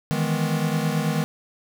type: chord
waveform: square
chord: E major seventh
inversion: third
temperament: equal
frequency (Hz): 155.56 / 164.81 / 207.7 / 246.9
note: D#3 / E3 / G#3 / B3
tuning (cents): 0 / 0 / 0 / 0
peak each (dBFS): -25 / -28 / -29 / -31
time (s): 0.11-1.24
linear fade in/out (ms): 0
effects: none